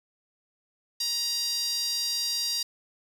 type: tone with high-pass filter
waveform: sawtooth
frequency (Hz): 945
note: A#5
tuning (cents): +23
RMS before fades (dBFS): -29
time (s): 1-2.63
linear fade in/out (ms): 5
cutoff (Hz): 4700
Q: 4.9
effects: none